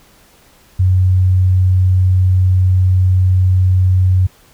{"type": "tone", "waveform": "sine", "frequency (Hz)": 92.5, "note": "F#2", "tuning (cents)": 0, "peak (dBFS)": -8, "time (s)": [0.79, 4.27], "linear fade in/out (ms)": 10, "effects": ["pink hiss -48 dBFS RMS until 4.53 s"]}